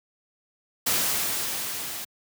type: noise with level ramp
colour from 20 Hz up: white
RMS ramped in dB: -23 to -35 dBFS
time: 0.86-2.05 s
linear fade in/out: 10 ms
effects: high-pass 80 Hz 12 dB/octave